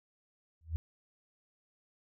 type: tone with exponential growth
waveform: sine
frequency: 80.7 Hz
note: E2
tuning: 36 cents flat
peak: -27 dBFS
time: 0.61-0.76 s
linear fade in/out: 0 ms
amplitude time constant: 31 ms
effects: none